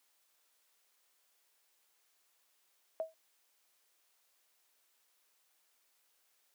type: tone with exponential decay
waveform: sine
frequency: 643 Hz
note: E5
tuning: 43 cents flat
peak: -29 dBFS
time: 3-3.14 s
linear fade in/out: 0 ms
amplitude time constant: 30 ms
effects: white hiss -74 dBFS RMS until 6.54 s + high-pass 400 Hz 12 dB/octave

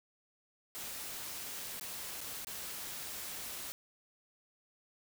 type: noise with dropouts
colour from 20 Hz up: white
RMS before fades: -43 dBFS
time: 0.75-3.72 s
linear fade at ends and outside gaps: 0 ms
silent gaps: 1.797-1.81 / 2.206-2.213 / 2.447-2.47 s
effects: none

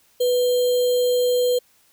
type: tone with sample-and-hold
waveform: sine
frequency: 493.9 Hz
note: B4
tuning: in tune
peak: -16 dBFS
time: 0.2-1.59 s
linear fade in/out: 10 ms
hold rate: 3675 Hz
effects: white hiss -59 dBFS RMS until 1.92 s

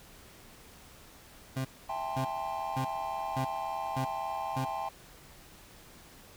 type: tone bursts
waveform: 30% pulse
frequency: 131.8 Hz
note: C3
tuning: 13 cents sharp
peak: -28 dBFS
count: 6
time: 1.56-4.65 s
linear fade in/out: 10 ms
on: 90 ms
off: 510 ms
type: chord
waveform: triangle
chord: A minor seventh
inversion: second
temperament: equal with one note detuned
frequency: 659.3 / 796.3 / 880 / 1046.5 Hz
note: E5 / G5 / A5 / C6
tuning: 0 / +27 / 0 / 0 cents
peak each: -39 / -34 / -37 / -38 dBFS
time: 1.89-4.89 s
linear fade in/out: 5 ms
effects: pink hiss -54 dBFS RMS until 6.36 s

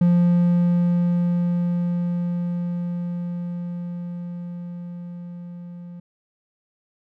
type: tone with level ramp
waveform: triangle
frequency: 174.61 Hz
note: F3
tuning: in tune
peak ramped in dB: -11 to -33 dBFS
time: 0.01-6 s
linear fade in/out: 5 ms
effects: none

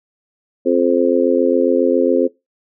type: harmonic tone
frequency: 87.31 Hz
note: F2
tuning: in tune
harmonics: 3 / 4 / 5 / 6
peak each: -17 / -17 / -17 / -17 dBFS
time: 0.65-2.28 s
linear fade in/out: 20 ms
effects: noise-tail reverb RT60 0.2 s tail -20 dB re dry

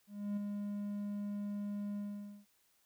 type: tone with ADSR envelope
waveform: triangle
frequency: 204.5 Hz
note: G#3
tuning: 26 cents flat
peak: -31 dBFS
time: 0.07-2.46 s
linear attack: 300 ms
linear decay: 8 ms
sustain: -4 dB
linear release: 490 ms
effects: white hiss -73 dBFS RMS until 2.85 s

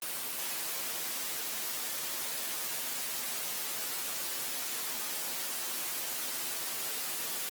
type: noise with comb filter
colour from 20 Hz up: white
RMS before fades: -36 dBFS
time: 0.02-7.49 s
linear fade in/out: 2 ms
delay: 10 ms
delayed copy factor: -0.65
effects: high-pass 200 Hz 12 dB/octave + Opus 24 kbps

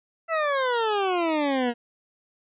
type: exponential sweep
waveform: 20% pulse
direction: down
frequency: 670 to 233.1 Hz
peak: -17 dBFS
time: 0.28-1.74 s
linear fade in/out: 50 ms
effects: resampled to 8000 Hz

